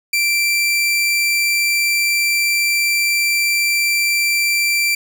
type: tone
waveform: sawtooth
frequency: 2349 Hz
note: D7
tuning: in tune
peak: -11 dBFS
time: 0.13-4.95 s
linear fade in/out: 5 ms
effects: none